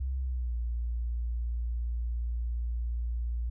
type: tone with pitch glide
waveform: sine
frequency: 65.41 to 58.61 Hz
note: C2 to A#1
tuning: 0 to +10 cents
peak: -29 dBFS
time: 0-3.5 s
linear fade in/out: 10 ms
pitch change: -190 cents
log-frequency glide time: 0.2-0.55 s
effects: none